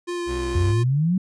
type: tone with vibrato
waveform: square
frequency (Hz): 349.2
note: F4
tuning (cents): 0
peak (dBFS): -26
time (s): 0.07-0.84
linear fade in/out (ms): 20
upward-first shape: sine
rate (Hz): 4.4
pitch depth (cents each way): 12
type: tone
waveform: 40% pulse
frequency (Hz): 63.5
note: B1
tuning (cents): +49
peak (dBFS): -27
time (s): 0.26-0.75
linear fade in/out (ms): 50
type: exponential sweep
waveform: sine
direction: up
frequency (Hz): 82.41 to 192.9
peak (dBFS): -17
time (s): 0.55-1.18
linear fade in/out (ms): 5
effects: resampled to 22050 Hz